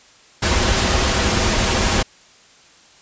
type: noise with comb filter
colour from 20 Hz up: pink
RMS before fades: -17 dBFS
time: 0.42-2.03 s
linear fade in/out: 10 ms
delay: 6.9 ms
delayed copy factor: -0.5
effects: white hiss -49 dBFS RMS until 3.01 s + resampled to 16000 Hz